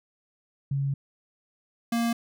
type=tone pair in turn; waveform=sine / square; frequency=138.59 / 233.1 Hz; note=C#3 / A#3; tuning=0 / 0 cents; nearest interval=major sixth; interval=900 cents; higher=second; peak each=-24 dBFS; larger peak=neither; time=0.71-0.94 / 1.92-2.13 s; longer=first; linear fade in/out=5 ms; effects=none